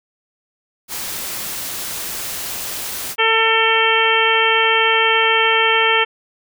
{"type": "noise", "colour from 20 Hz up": "white", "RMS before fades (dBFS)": -26, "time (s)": [0.88, 3.16], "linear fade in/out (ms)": 50}
{"type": "harmonic tone", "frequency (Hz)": 448.3, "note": "A4", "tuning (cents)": 32, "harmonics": [1, 2, 3, 4, 5, 6, 7], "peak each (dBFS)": [-20, -20, -20, -20, -20, -20, -20], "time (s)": [3.18, 6.05], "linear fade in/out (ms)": 20}
{"effects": []}